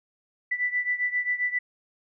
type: beating tone pair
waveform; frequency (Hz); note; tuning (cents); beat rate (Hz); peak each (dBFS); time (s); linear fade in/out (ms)
sine; 1975.5 / 1983; B6 / B6; 0 / +7; 7.5; -26 / -29; 0.51-1.59; 10
effects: none